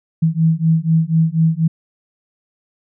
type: beating tone pair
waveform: sine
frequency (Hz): 160 / 164.1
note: D#3 / E3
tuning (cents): +49 / -8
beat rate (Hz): 4.1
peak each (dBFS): -15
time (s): 0.22-1.68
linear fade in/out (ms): 10
effects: none